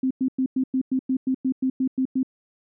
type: tone bursts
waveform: sine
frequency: 261 Hz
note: C4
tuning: 4 cents flat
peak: -19 dBFS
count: 13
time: 0.03-2.231 s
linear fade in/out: 5 ms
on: 77 ms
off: 100 ms
effects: none